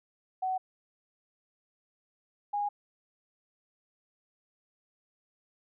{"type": "tone pair in turn", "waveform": "sine", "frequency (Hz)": [750, 821.1], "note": ["F#5", "G#5"], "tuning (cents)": [23, -20], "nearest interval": "major second", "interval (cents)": 157, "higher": "second", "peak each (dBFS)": -28, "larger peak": "neither", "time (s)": [[0.42, 0.58], [2.53, 2.69]], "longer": "neither", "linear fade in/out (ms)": 10, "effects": []}